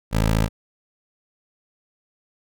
15% pulse tone, 54.4 Hz, A1, 19 cents flat, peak -11 dBFS, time 0.11-0.49 s, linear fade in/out 50 ms, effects none

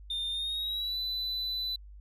sine tone with pitch glide, 3621 to 3995 Hz, A7 to B7, +49 to +19 cents, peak -28 dBFS, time 0.1-1.76 s, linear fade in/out 5 ms, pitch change +170 cents, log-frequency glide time 0.31-0.99 s, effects tanh soft clip ceiling -30 dBFS + added 50 Hz sine -46 dBFS peak until 2 s

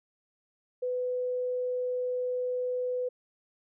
sine tone, 499.6 Hz, B4, 20 cents sharp, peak -28 dBFS, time 0.82-3.09 s, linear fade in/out 10 ms, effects none

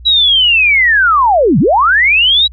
sine linear two-way sweep, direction down then up, 3932 to 123.47 to 3932 Hz, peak -6 dBFS, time 0.05-2.48 s, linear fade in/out 20 ms, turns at 1.59 s, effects added 60 Hz sine -30 dBFS peak until 2.52 s

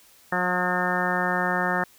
harmonic tone, 180 Hz, F#3, 47 cents flat, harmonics 1 / 2 / 3 / 4 / 5 / 6 / 7 / 8 / 9 / 10, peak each -30 / -33 / -32 / -30 / -31 / -34 / -31 / -33 / -31 / -28 dBFS, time 0.32-1.84 s, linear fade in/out 5 ms, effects white hiss -55 dBFS RMS until 1.98 s

